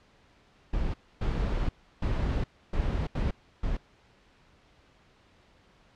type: noise bursts at uneven times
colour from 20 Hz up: brown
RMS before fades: -28 dBFS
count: 6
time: 0.73-0.94 / 1.21-1.69 / 2.02-2.44 / 2.73-3.07 / 3.15-3.31 / 3.63-3.77 s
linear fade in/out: 5 ms
effects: pink hiss -61 dBFS RMS until 5.95 s + low-pass 4000 Hz 12 dB/octave